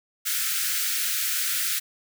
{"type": "high-pass noise", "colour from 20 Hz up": "white", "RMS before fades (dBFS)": -26, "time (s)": [0.25, 1.8], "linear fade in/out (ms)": 20, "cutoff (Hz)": 1300, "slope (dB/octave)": 96, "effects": []}